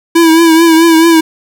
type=tone with vibrato; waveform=square; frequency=328.4 Hz; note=E4; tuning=6 cents flat; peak=-4 dBFS; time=0.15-1.21 s; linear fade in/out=10 ms; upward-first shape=triangle; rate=4.6 Hz; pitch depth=57 cents each way; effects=none